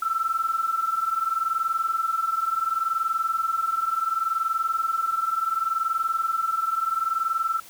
sine tone pair together, 1318.5 / 1339.2 Hz, E6 / E6, 0 / +27 cents, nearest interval unison, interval 27 cents, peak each -27 / -24 dBFS, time 0.02-7.6 s, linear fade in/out 5 ms, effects white hiss -47 dBFS RMS until 7.69 s

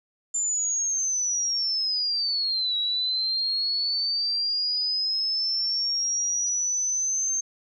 sine linear two-way sweep, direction down then up, 7200 to 3867 to 6350 Hz, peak -23 dBFS, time 0.34-7.41 s, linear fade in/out 10 ms, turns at 2.77 s, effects none

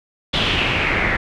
pink noise with low-pass filter sweep, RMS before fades -19 dBFS, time 0.33-1.17 s, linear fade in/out 10 ms, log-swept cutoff 3400 to 1900 Hz, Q 4.5, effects none

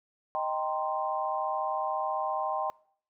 sine chord, C minor seventh, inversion first, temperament equal, 622.3 / 784 / 932.3 / 1046.5 Hz, Eb5 / G5 / Bb5 / C6, 0 / 0 / 0 / 0 cents, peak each -34 / -32 / -37 / -33 dBFS, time 0.35-2.7 s, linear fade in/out 0 ms, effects noise-tail reverb RT60 0.6 s tail -24 dB re dry

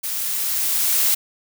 blue noise with level ramp, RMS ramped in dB -26 to -17 dBFS, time 0.03-1.15 s, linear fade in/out 10 ms, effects none

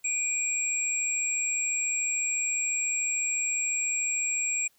sine tone pair together, 2398 / 7613 Hz, D7 / A#8, +36 / +35 cents, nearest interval octave + minor sixth, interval 1999 cents, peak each -31 / -27 dBFS, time 0.04-4.68 s, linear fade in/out 10 ms, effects white hiss -66 dBFS RMS until 4.78 s

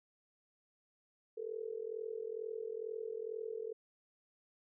sine tone with amplitude modulation, 445 Hz, A4, 20 cents sharp, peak -35 dBFS, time 1.37-3.73 s, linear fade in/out 10 ms, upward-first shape sine, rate 42.2 Hz, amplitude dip 90%, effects none

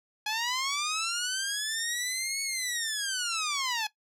10% pulse linear two-way sweep, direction up then down, 835 to 2217 to 835 Hz, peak -20 dBFS, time 0.26-3.87 s, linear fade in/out 5 ms, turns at 2.42 s, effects noise-tail reverb RT60 0.1 s tail -17 dB re dry + low-pass 10000 Hz 12 dB/octave

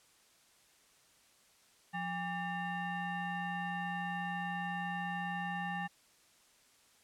sine tone with frequency modulation, 809 Hz, G#5, 46 cents flat, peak -35 dBFS, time 1.93-5.88 s, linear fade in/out 20 ms, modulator 986 Hz, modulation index 1.3, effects white hiss -66 dBFS RMS until 7.03 s + low-pass 10000 Hz 12 dB/octave

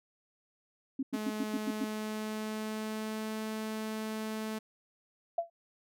sine tone bursts, 267.7 Hz, C4, 40 cents sharp, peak -30 dBFS, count 7, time 0.99-1.845 s, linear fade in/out 5 ms, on 39 ms, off 97 ms
sawtooth tone with pitch glide, 214 to 217.9 Hz, A3 to A3, -48 to -17 cents, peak -31 dBFS, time 1.13-4.59 s, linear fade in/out 10 ms, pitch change +31 cents, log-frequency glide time 1.51-3.38 s
sine tone with exponential decay, 677 Hz, E5, 46 cents sharp, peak -24 dBFS, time 5.38-5.5 s, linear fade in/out 5 ms, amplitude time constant 25 ms
effects none

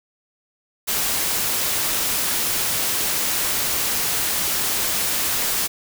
white noise, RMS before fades -22 dBFS, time 0.87-5.68 s, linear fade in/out 20 ms, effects none

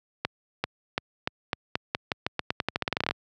accelerating click train, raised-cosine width 0.3 ms, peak -9 dBFS, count 23, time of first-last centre 0.25-3.11 s, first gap 390 ms, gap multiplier 0.87, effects high-pass 80 Hz 12 dB/octave

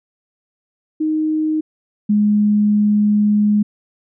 sine tone pair in turn, 311.1 / 208.7 Hz, D#4 / G#3, 0 / +9 cents, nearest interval perfect fifth, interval 691 cents, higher first, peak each -15 / -11 dBFS, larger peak second, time 1-1.61 / 2.09-3.63 s, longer second, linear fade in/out 10 ms, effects none

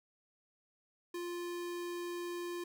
square tone, 349.2 Hz, F4, in tune, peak -39 dBFS, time 1.14-2.64 s, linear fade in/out 5 ms, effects none

